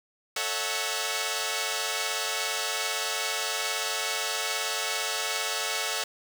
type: chord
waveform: 5% pulse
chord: F# minor seventh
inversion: first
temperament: equal with one note detuned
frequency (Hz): 440 / 554.4 / 650.6 / 740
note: A4 / C#5 / E5 / F#5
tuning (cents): 0 / 0 / -23 / 0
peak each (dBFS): -22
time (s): 0.36-6.04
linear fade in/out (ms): 5
effects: 7-bit